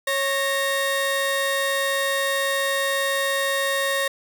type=tone pair together; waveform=30% pulse; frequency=550 / 1854.2 Hz; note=C#5 / A#6; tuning=-14 / -10 cents; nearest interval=octave + major sixth; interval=2104 cents; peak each=-21 dBFS; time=0.07-4.08 s; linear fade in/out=5 ms; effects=9-bit